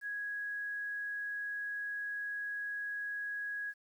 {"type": "tone with quantisation", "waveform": "sine", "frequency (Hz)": 1661.2, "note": "G#6", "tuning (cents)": 0, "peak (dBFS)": -36, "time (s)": [0.01, 3.74], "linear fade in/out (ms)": 50, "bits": 11, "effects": []}